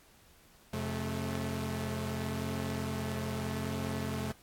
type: tone cluster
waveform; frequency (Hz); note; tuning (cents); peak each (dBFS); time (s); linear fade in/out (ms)
sawtooth; 89 / 133.9 / 217.3; F2 / C3 / A3; +33 / +40 / -21; -35 / -34 / -33; 0.73-4.32; 5
effects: pink hiss -61 dBFS RMS until 4.42 s + AAC 64 kbps